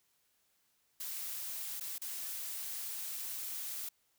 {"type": "noise with dropouts", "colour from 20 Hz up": "blue", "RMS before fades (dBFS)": -41, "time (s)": [1, 3.89], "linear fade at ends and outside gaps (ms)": 5, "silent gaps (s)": [[1.799, 1.808], [1.982, 2.016]], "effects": ["white hiss -75 dBFS RMS until 4.18 s"]}